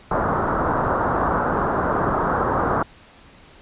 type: low-pass noise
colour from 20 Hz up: white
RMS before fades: -21 dBFS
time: 0.11-2.83 s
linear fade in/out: 5 ms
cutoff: 1400 Hz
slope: 48 dB/octave
effects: pink hiss -48 dBFS RMS until 3.61 s + resampled to 8000 Hz

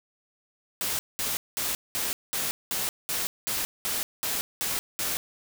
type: noise bursts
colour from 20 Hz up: white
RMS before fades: -29 dBFS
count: 12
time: 0.81-5.17 s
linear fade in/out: 0 ms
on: 180 ms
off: 200 ms
effects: none

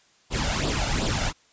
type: noise with flanger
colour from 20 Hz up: pink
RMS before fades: -25 dBFS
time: 0.3-1.33 s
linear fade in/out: 50 ms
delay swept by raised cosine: 0.23 to 1.43 ms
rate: 2.7 Hz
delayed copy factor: +0.65
effects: white hiss -60 dBFS RMS until 1.52 s + resampled to 16000 Hz

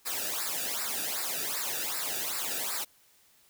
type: noise with flanger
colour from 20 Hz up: white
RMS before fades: -33 dBFS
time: 0.05-2.85 s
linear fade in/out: 20 ms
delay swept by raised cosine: 0.31 to 0.97 ms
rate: 2.6 Hz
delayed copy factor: -0.85
effects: white hiss -63 dBFS RMS until 3.49 s

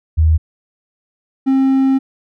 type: tone pair in turn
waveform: sine / triangle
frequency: 79.4 / 267.1 Hz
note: D#2 / C4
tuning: +36 / +36 cents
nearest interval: octave + major sixth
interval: 2100 cents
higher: second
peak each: -8 dBFS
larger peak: neither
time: 0.17-0.38 / 1.46-1.99 s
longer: second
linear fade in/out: 20 ms
effects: none

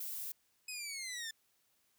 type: noise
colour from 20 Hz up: violet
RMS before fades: -42 dBFS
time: 0-0.32 s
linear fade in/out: 5 ms
type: linear sweep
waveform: 15% pulse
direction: down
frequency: 2546 to 1756 Hz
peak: -34 dBFS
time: 0.68-1.31 s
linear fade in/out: 5 ms
effects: white hiss -75 dBFS RMS until 1.98 s

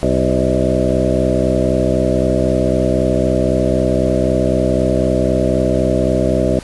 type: harmonic tone with a mistuned harmonic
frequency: 63.9 Hz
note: C2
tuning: 40 cents flat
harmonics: 1 / 2 / 3 / 4 / 5 / 6 / 8 / 9 / 10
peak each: -21 / -21 / -21 / -21 / -21 / -21 / -21 / -21 / -21 dBFS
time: 0.03-6.59 s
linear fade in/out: 0 ms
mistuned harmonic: 9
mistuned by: +41 cents
effects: pink hiss -36 dBFS RMS until 6.63 s + resampled to 24000 Hz

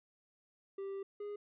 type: tone pair in turn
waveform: triangle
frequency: 392 / 412.1 Hz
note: G4 / G#4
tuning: 0 / -13 cents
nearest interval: minor second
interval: 87 cents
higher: second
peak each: -37 / -38 dBFS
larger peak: first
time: 0.78-1.03 / 1.2-1.36 s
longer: first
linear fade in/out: 5 ms
effects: resampled to 8000 Hz

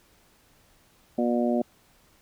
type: harmonic tone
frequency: 120 Hz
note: B2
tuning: 49 cents flat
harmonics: 2 / 3 / 4 / 5 / 6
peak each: -24 / -29 / -35 / -28 / -33 dBFS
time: 1.18-1.62 s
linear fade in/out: 5 ms
effects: pink hiss -61 dBFS RMS until 2.21 s

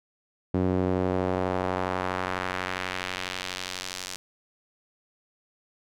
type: tone with band-pass filter sweep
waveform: sawtooth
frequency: 92.2 Hz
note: F#2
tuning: 6 cents flat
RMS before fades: -29 dBFS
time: 0.54-4.16 s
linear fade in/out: 0 ms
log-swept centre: 300 to 6200 Hz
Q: 1
effects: none

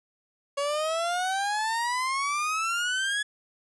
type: exponential sweep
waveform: 30% pulse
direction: up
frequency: 558 to 1700 Hz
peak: -23 dBFS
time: 0.57-3.23 s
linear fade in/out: 10 ms
effects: resampled to 24000 Hz

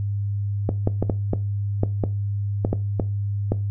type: clicks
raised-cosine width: 2 ms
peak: -7 dBFS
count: 11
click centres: 0.691 / 0.874 / 1.026 / 1.098 / 1.334 / 1.834 / 2.038 / 2.649 / 2.73 / 2.998 / 3.52 s
effects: noise-tail reverb RT60 0.3 s tail -17 dB re dry + added 101 Hz sine -22 dBFS peak until 3.7 s

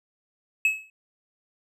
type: tone with exponential decay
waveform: triangle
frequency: 2580 Hz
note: E7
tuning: 38 cents flat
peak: -14 dBFS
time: 0.65-0.9 s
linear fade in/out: 2 ms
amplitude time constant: 53 ms
effects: none

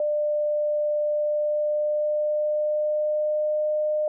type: tone with pitch glide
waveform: sine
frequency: 597 to 607.4 Hz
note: D5 to D#5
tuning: +28 to -42 cents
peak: -21 dBFS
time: 0-4.08 s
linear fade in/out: 2 ms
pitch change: +30 cents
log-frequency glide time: 1.07-3.69 s
effects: none

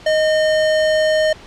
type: tone with sample-and-hold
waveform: sine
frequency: 623 Hz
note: D#5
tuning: 2 cents sharp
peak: -12 dBFS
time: 0.06-1.33 s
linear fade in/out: 5 ms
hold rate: 2450 Hz
effects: pink hiss -40 dBFS RMS until 1.46 s + low-pass 5000 Hz 12 dB/octave

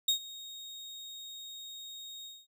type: tone with ADSR envelope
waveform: 35% pulse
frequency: 3730 Hz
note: A#7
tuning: in tune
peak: -21 dBFS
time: 0.08-2.47 s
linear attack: 5 ms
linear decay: 100 ms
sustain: -20 dB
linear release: 220 ms
effects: none

